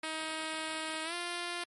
5% pulse tone with pitch glide, 316.1 to 348.7 Hz, D#4 to F4, +27 to -3 cents, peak -24 dBFS, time 0.03-1.64 s, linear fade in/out 5 ms, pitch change +170 cents, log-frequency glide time 1.04-1.14 s, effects MP3 48 kbps

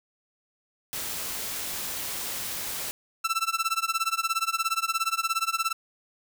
white noise, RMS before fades -33 dBFS, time 0.93-2.91 s, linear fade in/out 0 ms
sawtooth tone with tremolo, 1334 Hz, E6, 20 cents sharp, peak -18 dBFS, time 3.24-5.73 s, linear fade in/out 10 ms, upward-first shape sine, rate 17 Hz, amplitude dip 95%
effects none

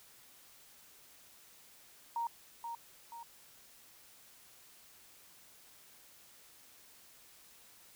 sine tone with echo, 932.3 Hz, A#5, in tune, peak -33 dBFS, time 2.16-2.27 s, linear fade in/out 2 ms, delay 480 ms, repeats 2, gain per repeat -6 dB, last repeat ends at 3.23 s, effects white hiss -60 dBFS RMS until 7.95 s

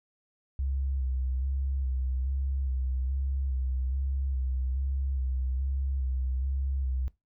sine tone with vibrato, 65.9 Hz, C2, 13 cents sharp, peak -27 dBFS, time 0.59-7.08 s, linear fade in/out 0 ms, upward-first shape square, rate 1.2 Hz, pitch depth 39 cents each way, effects noise-tail reverb RT60 0.2 s tail -20 dB re dry

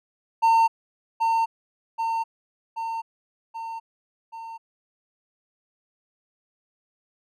triangle tone with echo, 908 Hz, A#5, 46 cents flat, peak -13 dBFS, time 0.42-0.68 s, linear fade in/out 20 ms, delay 780 ms, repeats 5, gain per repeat -4 dB, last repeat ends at 4.58 s, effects none

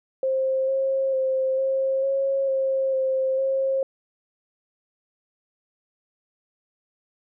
sine tone with pitch steps, 528 / 536 / 526 / 534 / 544 / 534 / 527 / 536 Hz, C5 / C5 / C5 / C5 / C#5 / C5 / C5 / C5, +16 / +42 / +9 / +35 / -33 / +35 / +12 / +42 cents, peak -20 dBFS, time 0.23-3.83 s, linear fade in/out 2 ms, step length 450 ms, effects none

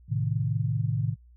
sine chord, A diminished, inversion none, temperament equal, 110 / 130.81 / 155.56 Hz, A2 / C3 / Eb3, 0 / 0 / 0 cents, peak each -27 / -29 / -30 dBFS, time 0.08-1.16 s, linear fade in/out 50 ms, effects added 60 Hz sine -51 dBFS peak until 1.36 s

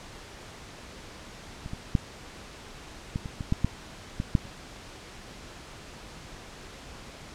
clicks, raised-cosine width 5 ms, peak -25 / -22 / -9 / -16 / -23 / -20 / -11 / -10 / -16 / -8 / -30 dBFS, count 11, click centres 1.661 / 1.734 / 1.952 / 3.159 / 3.258 / 3.408 / 3.524 / 3.646 / 4.201 / 4.352 / 4.453 s, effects pink hiss -45 dBFS RMS until 7.34 s + low-pass 7000 Hz 12 dB/octave

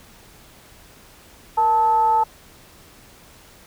sine tone with frequency modulation, 880 Hz, A5, in tune, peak -14 dBFS, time 1.57-2.24 s, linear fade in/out 10 ms, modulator 409 Hz, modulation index 0.35, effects pink hiss -48 dBFS RMS until 3.66 s

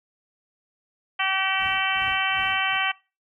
harmonic tone, 383.8 Hz, G4, 37 cents flat, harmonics 2 / 3 / 4 / 5 / 6 / 7 / 8, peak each -29 / -29 / -29 / -29 / -29 / -29 / -29 dBFS, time 1.19-2.92 s, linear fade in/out 10 ms
brown noise with tremolo, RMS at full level -39 dBFS, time 1.58-2.78 s, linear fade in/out 20 ms, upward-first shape sine, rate 2.6 Hz, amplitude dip 100%
effects noise-tail reverb RT60 0.3 s tail -23 dB re dry + high-pass 60 Hz 12 dB/octave

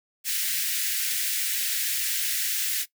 white high-pass noise, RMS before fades -27 dBFS, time 0.24-2.86 s, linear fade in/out 50 ms, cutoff 1600 Hz, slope 48 dB/octave, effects noise-tail reverb RT60 0.1 s tail -18 dB re dry

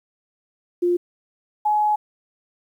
sine tone pair in turn, 351.8 / 844 Hz, F4 / G#5, +13 / +28 cents, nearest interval octave + minor third, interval 1515 cents, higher second, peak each -16 dBFS, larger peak neither, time 0.82-0.97 / 1.65-1.96 s, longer second, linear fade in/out 10 ms, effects 9-bit

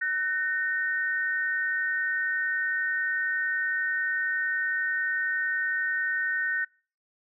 sine tone pair together, 1508 / 1839 Hz, F#6 / A#6, +32 / -24 cents, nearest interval minor third, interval 344 cents, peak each -28 dBFS, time 0.01-6.65 s, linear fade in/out 10 ms, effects noise-tail reverb RT60 0.4 s tail -24 dB re dry

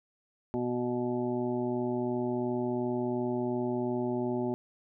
harmonic tone, 122.8 Hz, B2, 9 cents flat, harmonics 1 / 2 / 3 / 5 / 6 / 7, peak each -39 / -32 / -32 / -39 / -45 / -41 dBFS, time 0.54-4.54 s, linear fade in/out 0 ms, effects none

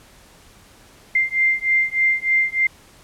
sine beating tone pair, 2093 / 2096.3 Hz, C7 / C7, 0 / +3 cents, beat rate 3.3 Hz, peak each -19 dBFS, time 1.15-2.67 s, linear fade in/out 5 ms, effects pink hiss -49 dBFS RMS until 3.03 s + low-pass 12000 Hz 12 dB/octave

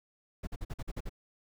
brown noise bursts, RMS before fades -36 dBFS, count 8, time 0.43-1.095 s, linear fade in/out 10 ms, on 42 ms, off 47 ms, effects none

